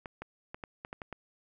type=clicks; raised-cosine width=0.5 ms; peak=-25 dBFS; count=8; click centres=0.058 / 0.22 / 0.545 / 0.638 / 0.849 / 0.929 / 1.018 / 1.127 s; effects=none

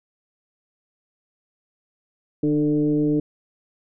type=tone with frequency modulation; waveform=sine; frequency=298.8 Hz; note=D4; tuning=30 cents sharp; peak=-17 dBFS; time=2.43-3.2 s; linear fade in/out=5 ms; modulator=147 Hz; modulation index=0.84; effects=none

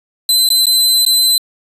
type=tone with dropouts; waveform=sawtooth; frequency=4047 Hz; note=B7; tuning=42 cents sharp; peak=-6 dBFS; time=0.29-1.38 s; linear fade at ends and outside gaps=2 ms; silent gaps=0.49-0.502 / 0.657-0.667 / 1.051-1.063 s; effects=resampled to 32000 Hz

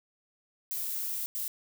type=noise bursts at uneven times; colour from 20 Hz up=violet; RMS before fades=-34 dBFS; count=2; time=0.71-1.26 / 1.35-1.48 s; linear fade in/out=0 ms; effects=none

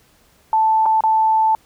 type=tone with dropouts; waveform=sine; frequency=880 Hz; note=A5; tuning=in tune; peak=-12 dBFS; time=0.53-1.55 s; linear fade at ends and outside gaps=1 ms; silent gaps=0.857-0.861 / 1.007-1.037 s; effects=pink hiss -55 dBFS RMS until 1.65 s

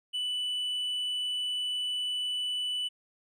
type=tone with tanh clipping; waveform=triangle; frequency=2978 Hz; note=F#7; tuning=11 cents sharp; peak=-30 dBFS; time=0.13-2.89 s; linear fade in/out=20 ms; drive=7 dB; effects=none

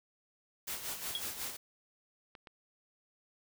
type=noise with tremolo; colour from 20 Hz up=white; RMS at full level=-38 dBFS; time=0.67-1.57 s; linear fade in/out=10 ms; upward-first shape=sine; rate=5.5 Hz; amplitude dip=60%
type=tone with exponential decay; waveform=triangle; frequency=3322 Hz; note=G#7; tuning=in tune; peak=-28 dBFS; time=1.15-1.25 s; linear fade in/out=1 ms; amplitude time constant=21 ms
type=clicks; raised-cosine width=0.3 ms; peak=-34 dBFS; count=2; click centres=2.352 / 2.472 s
effects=none

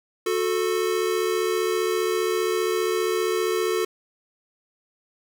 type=tone pair together; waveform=square; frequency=364.9 / 440 Hz; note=F#4 / A4; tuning=-24 / 0 cents; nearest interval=minor third; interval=324 cents; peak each=-25 dBFS; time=0.26-3.85 s; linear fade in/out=5 ms; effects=none

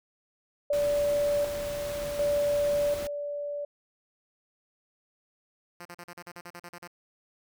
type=tone with tremolo; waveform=sine; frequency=580 Hz; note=D5; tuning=22 cents flat; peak=-23 dBFS; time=0.7-3.65 s; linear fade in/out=5 ms; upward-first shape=square; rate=0.67 Hz; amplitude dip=60%
type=noise; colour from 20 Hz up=pink; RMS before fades=-40 dBFS; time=0.73-3.07 s; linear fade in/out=0 ms
type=tone bursts; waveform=5% pulse; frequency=174.61 Hz; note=F3; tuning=in tune; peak=-30 dBFS; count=12; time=5.8-6.876 s; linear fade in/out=5 ms; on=53 ms; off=40 ms
effects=none

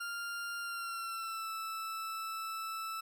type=tone with pitch glide; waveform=40% pulse; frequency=1396.9 to 1318.5 Hz; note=F6 to E6; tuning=0 to 0 cents; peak=-37 dBFS; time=0-3.01 s; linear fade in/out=10 ms; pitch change=-100 cents; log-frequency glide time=0.61-1.5 s; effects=none

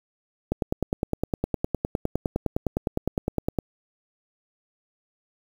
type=click train; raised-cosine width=2 ms; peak=-10 dBFS; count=31; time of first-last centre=0.52-3.587 s; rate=9.78 Hz; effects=7-bit

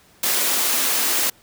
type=high-pass noise; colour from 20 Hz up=white; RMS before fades=-20 dBFS; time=0.23-1.3 s; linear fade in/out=5 ms; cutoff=210 Hz; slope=48 dB/octave; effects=pink hiss -53 dBFS RMS until 1.42 s + high-pass 60 Hz 12 dB/octave

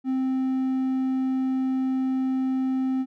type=tone; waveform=triangle; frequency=261.6 Hz; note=C4; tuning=in tune; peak=-20 dBFS; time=0.04-3.06 s; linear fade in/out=50 ms; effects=none

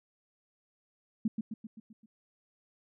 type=tone with echo; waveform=sine; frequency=220 Hz; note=A3; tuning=in tune; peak=-25 dBFS; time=1.25-1.28 s; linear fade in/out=5 ms; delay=130 ms; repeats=6; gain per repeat=-5 dB; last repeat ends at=2.06 s; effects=none

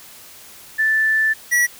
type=tone pair in turn; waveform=sine / square; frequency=1760 / 1935.7 Hz; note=A6 / B6; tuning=0 / -35 cents; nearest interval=major second; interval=165 cents; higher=second; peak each=-14 dBFS; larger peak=neither; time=0.78-1.34 / 1.51-1.67 s; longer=first; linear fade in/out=20 ms; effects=white hiss -42 dBFS RMS until 1.79 s

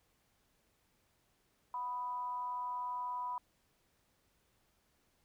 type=tone with amplitude modulation; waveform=sine; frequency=987.8 Hz; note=B5; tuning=in tune; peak=-34 dBFS; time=1.74-3.38 s; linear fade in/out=2 ms; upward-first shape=sine; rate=259 Hz; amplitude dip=50%; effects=pink hiss -75 dBFS RMS until 5.24 s

